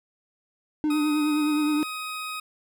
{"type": "tone with vibrato", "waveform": "triangle", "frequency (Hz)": 300, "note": "D4", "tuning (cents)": 37, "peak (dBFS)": -19, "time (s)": [0.84, 1.83], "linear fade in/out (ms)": 0, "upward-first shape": "triangle", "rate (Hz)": 9.6, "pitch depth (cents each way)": 44}
{"type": "tone", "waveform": "20% pulse", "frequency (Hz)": 1257, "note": "D#6", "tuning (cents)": 17, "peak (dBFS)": -26, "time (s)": [0.9, 2.4], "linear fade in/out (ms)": 5}
{"effects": []}